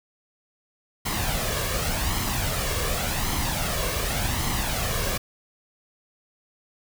pink noise with flanger, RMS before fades -26 dBFS, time 1.05-5.18 s, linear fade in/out 10 ms, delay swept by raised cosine 0.96 to 1.82 ms, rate 0.88 Hz, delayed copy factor +0.55, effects none

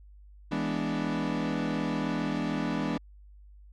40% pulse chord, E dominant seventh, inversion none, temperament equal, 164.81 / 207.7 / 246.9 / 293.7 Hz, E3 / G#3 / B3 / D4, 0 / 0 / 0 / 0 cents, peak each -34 / -33 / -33 / -32 dBFS, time 0.51-2.98 s, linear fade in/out 10 ms, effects added 50 Hz sine -49 dBFS peak until 3.72 s + low-pass 4000 Hz 12 dB/octave

